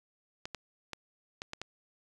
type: clicks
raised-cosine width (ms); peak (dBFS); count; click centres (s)
0.2; -21; 6; 0.455 / 0.547 / 0.933 / 1.419 / 1.534 / 1.616
effects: resampled to 24000 Hz